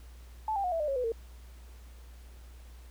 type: tone with pitch steps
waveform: sine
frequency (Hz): 870 / 793.2 / 723.2 / 659.3 / 601.1 / 548.1 / 499.7 / 455.6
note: A5 / G5 / F#5 / E5 / D5 / C#5 / B4 / A#4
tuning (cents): -20 / +20 / -40 / 0 / +40 / -20 / +20 / -40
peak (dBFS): -28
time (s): 0.48-1.12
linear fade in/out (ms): 2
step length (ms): 80
effects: added 60 Hz sine -47 dBFS peak until 2.9 s + pink hiss -60 dBFS RMS until 2.9 s